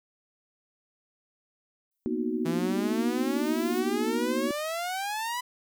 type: noise with exponential growth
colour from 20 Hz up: violet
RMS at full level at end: -44 dBFS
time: 1.91-3.8 s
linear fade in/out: 5 ms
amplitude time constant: 410 ms
type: chord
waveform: sine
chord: B major seventh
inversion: third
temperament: equal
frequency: 233.1 / 246.9 / 311.1 / 370 Hz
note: A#3 / B3 / D#4 / F#4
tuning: 0 / 0 / 0 / 0 cents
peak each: -32 dBFS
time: 2.06-4.51 s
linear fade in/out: 0 ms
type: exponential sweep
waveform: sawtooth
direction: up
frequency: 162 to 1001 Hz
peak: -26 dBFS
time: 2.45-5.41 s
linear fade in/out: 10 ms
effects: none